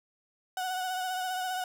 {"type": "tone with vibrato", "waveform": "35% pulse", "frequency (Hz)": 740, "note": "F#5", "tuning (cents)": 0, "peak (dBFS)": -29, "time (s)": [0.57, 1.64], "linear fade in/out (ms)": 2, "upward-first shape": "triangle", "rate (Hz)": 15, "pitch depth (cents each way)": 36, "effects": []}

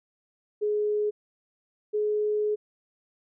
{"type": "tone pair in turn", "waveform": "sine", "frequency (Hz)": [419.6, 421.8], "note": ["G#4", "G#4"], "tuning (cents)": [18, 27], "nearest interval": "unison", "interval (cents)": 9, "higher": "second", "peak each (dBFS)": -23, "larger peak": "neither", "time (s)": [[0.61, 1.11], [1.93, 2.56]], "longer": "second", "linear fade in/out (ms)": 20, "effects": []}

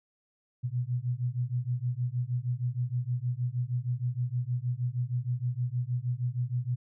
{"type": "beating tone pair", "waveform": "sine", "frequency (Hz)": [120.3, 126.7], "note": ["B2", "B2"], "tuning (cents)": [-45, 45], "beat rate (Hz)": 6.4, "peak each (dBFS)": -31, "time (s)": [0.63, 6.76], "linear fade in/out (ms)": 20, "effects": []}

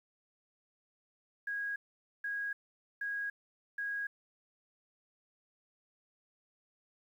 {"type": "tone bursts", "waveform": "sine", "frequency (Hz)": 1645, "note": "G#6", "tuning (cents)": -17, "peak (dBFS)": -34, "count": 4, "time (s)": [1.47, 4.07], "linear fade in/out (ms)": 5, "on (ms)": 290, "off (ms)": 480, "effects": ["11-bit"]}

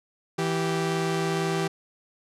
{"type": "tone pair together", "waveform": "sawtooth", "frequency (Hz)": [163.97, 390], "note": ["E3", "G4"], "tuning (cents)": [-9, -9], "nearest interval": "octave + minor third", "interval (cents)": 1500, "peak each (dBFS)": -23, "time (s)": [0.38, 1.68], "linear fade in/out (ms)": 10, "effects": ["low-pass 9000 Hz 12 dB/octave"]}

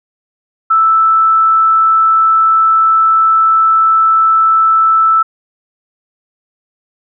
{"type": "tone", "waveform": "sine", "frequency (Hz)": 1318.5, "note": "E6", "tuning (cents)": 0, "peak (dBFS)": -6, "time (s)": [0.7, 5.23], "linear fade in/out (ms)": 10, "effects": []}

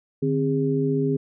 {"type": "tone cluster", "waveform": "sine", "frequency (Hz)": [150.3, 264.8, 408.2], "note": ["D3", "C4", "G#4"], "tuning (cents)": [40, 21, -30], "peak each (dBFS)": -24, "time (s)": [0.22, 1.17], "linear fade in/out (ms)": 10, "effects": []}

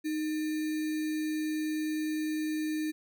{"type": "tone with sample-and-hold", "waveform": "sine", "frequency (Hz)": 309.7, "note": "D#4", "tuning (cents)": -8, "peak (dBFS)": -29, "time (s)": [0.04, 2.92], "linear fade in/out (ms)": 20, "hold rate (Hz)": 2100, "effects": []}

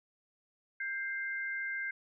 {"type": "tone pair together", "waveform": "sine", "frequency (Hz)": [1583.5, 2093], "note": ["G6", "C7"], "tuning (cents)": [17, 0], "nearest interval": "perfect fourth", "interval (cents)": 483, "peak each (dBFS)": [-36, -38], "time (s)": [0.8, 1.91], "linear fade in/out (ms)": 5, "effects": []}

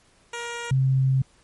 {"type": "tone pair in turn", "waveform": ["10% pulse", "sine"], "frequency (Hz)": [472.7, 132.65], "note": ["A#4", "C3"], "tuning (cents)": [24, 24], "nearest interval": "octave + minor seventh", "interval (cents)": 2200, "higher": "first", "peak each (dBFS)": [-22, -17], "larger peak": "second", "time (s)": [[0.33, 0.71], [0.71, 1.22]], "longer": "second", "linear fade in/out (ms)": 5, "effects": ["pink hiss -59 dBFS RMS until 1.43 s", "MP3 48 kbps"]}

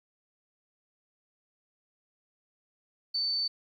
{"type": "tone", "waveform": "sine", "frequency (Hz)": 4533, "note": "C#8", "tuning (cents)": 38, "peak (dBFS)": -27, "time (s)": [3.14, 3.48], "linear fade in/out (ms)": 10, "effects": ["11-bit"]}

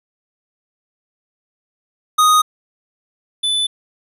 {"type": "tone pair in turn", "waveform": "square", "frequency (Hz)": [1244.5, 3497], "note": ["D#6", "A7"], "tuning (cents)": [0, -11], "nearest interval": "octave + tritone", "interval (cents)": 1789, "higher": "second", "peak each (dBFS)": [-10, -16], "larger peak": "first", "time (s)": [[2.18, 2.42], [3.43, 3.67]], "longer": "neither", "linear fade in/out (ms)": 10, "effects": ["resampled to 32000 Hz"]}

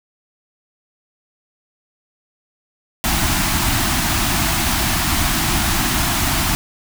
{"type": "band-stop noise", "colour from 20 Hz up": "pink", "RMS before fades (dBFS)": -18, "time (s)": [3.04, 6.55], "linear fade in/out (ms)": 0, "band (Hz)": [360, 640], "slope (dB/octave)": 96, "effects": []}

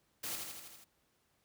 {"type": "noise with echo", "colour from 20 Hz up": "white", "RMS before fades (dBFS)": -40, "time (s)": [0.23, 0.36], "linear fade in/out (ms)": 10, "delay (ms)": 81, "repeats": 6, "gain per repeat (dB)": -3, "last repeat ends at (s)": 0.846, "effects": ["pink hiss -75 dBFS RMS until 1.44 s", "high-pass 60 Hz 12 dB/octave"]}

